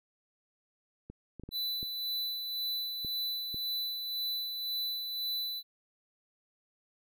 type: clicks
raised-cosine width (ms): 3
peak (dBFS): -31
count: 7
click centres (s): 1.1 / 1.397 / 1.436 / 1.49 / 1.829 / 3.048 / 3.544
type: tone with tremolo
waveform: square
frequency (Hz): 3990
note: B7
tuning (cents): +17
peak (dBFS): -32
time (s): 1.51-5.63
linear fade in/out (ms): 50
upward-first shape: sine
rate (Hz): 1.9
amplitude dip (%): 40
effects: none